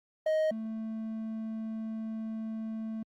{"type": "tone pair in turn", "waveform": "triangle", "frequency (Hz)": [626, 221.3], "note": ["D#5", "A3"], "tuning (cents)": [10, 10], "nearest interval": "octave + tritone", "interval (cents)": 1800, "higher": "first", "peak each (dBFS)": [-23, -32], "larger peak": "first", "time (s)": [[0.26, 0.51], [0.51, 3.03]], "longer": "second", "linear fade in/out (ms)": 5, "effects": ["Opus 32 kbps"]}